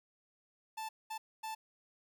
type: tone bursts at uneven times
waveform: 45% pulse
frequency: 880 Hz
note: A5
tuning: in tune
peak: -39 dBFS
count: 3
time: 0.77-0.89 / 1.1-1.18 / 1.43-1.55 s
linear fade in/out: 10 ms
effects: 12-bit